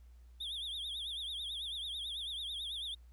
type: tone with vibrato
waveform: triangle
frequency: 3473 Hz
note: A7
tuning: 23 cents flat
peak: -37 dBFS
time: 0.4-2.95 s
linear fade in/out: 10 ms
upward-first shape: triangle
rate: 9.1 Hz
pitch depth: 170 cents each way
effects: added 60 Hz sine -54 dBFS peak until 3.12 s + pink hiss -75 dBFS RMS until 3.12 s